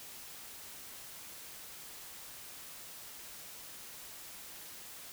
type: silence
effects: white hiss -49 dBFS RMS until 5.12 s